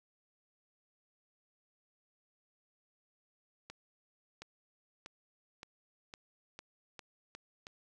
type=accelerating click train; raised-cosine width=0.2 ms; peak=-29 dBFS; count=9; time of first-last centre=3.7-7.669 s; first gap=720 ms; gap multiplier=0.89; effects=none